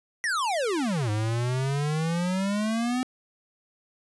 square exponential two-way sweep, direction down then up, 1979 to 103.83 to 257.7 Hz, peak -25 dBFS, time 0.24-3.03 s, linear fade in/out 0 ms, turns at 1.1 s, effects resampled to 24000 Hz + 11-bit

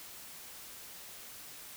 silence, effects white hiss -49 dBFS RMS until 1.76 s

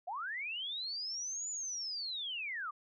sine linear two-way sweep, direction up then down, 659.3 to 7040 to 1136 Hz, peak -37 dBFS, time 0.07-2.71 s, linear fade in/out 10 ms, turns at 1.49 s, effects none

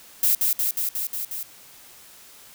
violet noise with echo, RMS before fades -19 dBFS, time 0.23-0.35 s, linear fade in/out 2 ms, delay 180 ms, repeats 6, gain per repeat -2 dB, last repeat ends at 1.43 s, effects white hiss -48 dBFS RMS until 2.54 s

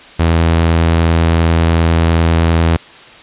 sawtooth tone with vibrato, 82.7 Hz, E2, 6 cents sharp, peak -5 dBFS, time 0.19-2.77 s, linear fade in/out 10 ms, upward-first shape sine, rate 10 Hz, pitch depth 8 cents each way, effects white hiss -37 dBFS RMS until 3.22 s + resampled to 8000 Hz

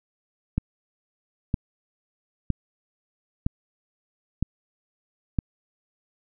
click train, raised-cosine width 5 ms, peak -10 dBFS, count 6, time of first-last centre 0.58-5.388 s, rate 1.04 Hz, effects none

